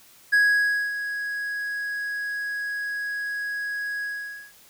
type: tone with ADSR envelope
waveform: triangle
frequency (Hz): 1661.2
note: G#6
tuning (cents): 0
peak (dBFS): -13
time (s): 0.32-4.53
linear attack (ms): 16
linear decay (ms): 580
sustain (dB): -12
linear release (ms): 500
effects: white hiss -53 dBFS RMS until 4.69 s